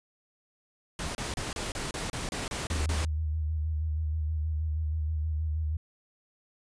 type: noise bursts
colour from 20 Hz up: pink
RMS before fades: -34 dBFS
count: 11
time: 0.99-3.05 s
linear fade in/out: 2 ms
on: 160 ms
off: 30 ms
type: tone with vibrato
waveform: sine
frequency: 77.78 Hz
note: D#2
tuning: in tune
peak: -27 dBFS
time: 2.7-5.77 s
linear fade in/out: 5 ms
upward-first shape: square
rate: 6.3 Hz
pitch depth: 37 cents each way
effects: resampled to 22050 Hz